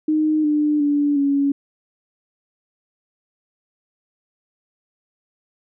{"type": "tone with pitch steps", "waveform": "sine", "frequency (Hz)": [308.7, 299, 289.7, 280.6], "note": ["D#4", "D4", "D4", "C#4"], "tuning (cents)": [-14, 31, -24, 21], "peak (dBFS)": -15, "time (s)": [0.08, 1.52], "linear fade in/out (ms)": 5, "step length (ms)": 360, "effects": []}